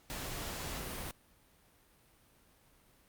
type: noise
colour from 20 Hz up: pink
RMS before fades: -41 dBFS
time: 0.1-1.11 s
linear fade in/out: 0 ms
effects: pink hiss -66 dBFS RMS until 3.08 s + Opus 48 kbps